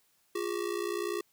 square ring-modulated tone, 380.1 Hz, F#4, 47 cents sharp, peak -29 dBFS, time 0.35-1.21 s, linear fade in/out 5 ms, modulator 30.1 Hz, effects white hiss -70 dBFS RMS until 1.32 s

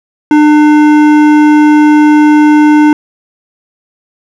sine tone with hard clipping, 300 Hz, D4, 37 cents sharp, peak -4 dBFS, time 0.31-2.93 s, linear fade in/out 2 ms, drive 13 dB, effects none

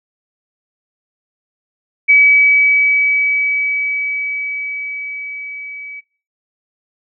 sine tone with level ramp, 2282 Hz, C#7, 50 cents sharp, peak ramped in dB -5 to -28 dBFS, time 2.08-6.01 s, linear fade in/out 20 ms, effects noise-tail reverb RT60 0.4 s tail -20 dB re dry

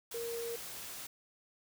sine tone in noise, 466.2 Hz, A#4, in tune, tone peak -37 dBFS, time 0.14-0.56 s, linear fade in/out 5 ms, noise white, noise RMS -45 dBFS, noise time 0.11-1.07 s, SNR +5 dB, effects none

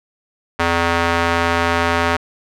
square tone with band-pass filter, 84.7 Hz, E2, 48 cents sharp, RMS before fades -17 dBFS, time 0.59-2.17 s, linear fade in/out 10 ms, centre 1400 Hz, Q 0.84, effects none

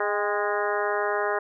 harmonic tone with a mistuned harmonic, 206.9 Hz, G#3, 6 cents flat, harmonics 2 / 3 / 4 / 5 / 6 / 7 / 8 / 9, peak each -28 / -30 / -31 / -32 / -33 / -33 / -34 / -35 dBFS, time 0-1.39 s, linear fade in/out 5 ms, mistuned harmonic 4, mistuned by -37 cents, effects none

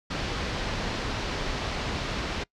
pink low-pass noise, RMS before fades -31 dBFS, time 0.1-2.44 s, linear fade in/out 10 ms, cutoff 5200 Hz, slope 24 dB/octave, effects noise-tail reverb RT60 0.1 s tail -24 dB re dry

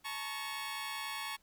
15% pulse tone cluster, 864 / 934 / 1106 Hz, A5 / A#5 / C#6, -32 / +3 / -4 cents, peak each -37 / -40 / -34 dBFS, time 0.04-1.37 s, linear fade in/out 20 ms, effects pink hiss -70 dBFS RMS until 1.42 s

